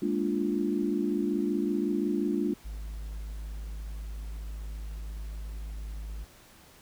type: chord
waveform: sine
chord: Bb dominant seventh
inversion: third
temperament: equal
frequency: 207.7 / 233.1 / 293.7 / 349.2 Hz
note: Ab3 / Bb3 / D4 / F4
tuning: 0 / 0 / 0 / 0 cents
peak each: -31 / -34 / -30 / -31 dBFS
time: 0.02-2.54 s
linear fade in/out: 5 ms
type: tone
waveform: triangle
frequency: 52.7 Hz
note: G#1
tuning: 26 cents sharp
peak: -33 dBFS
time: 2.64-6.25 s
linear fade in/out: 20 ms
effects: pink hiss -55 dBFS RMS until 6.81 s